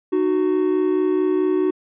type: tone pair together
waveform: triangle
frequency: 306 / 370.6 Hz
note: D#4 / F#4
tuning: -29 / +3 cents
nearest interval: minor third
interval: 332 cents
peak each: -19 / -16 dBFS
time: 0.12-1.71 s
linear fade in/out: 10 ms
effects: resampled to 8000 Hz